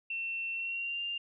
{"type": "tone with pitch glide", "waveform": "sine", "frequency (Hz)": [2700, 2795], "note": ["E7", "F7"], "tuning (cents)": [41, 1], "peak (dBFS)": -33, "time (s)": [0.1, 1.18], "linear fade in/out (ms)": 5, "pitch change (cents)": 60, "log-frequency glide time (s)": [0.53, 1.02], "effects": []}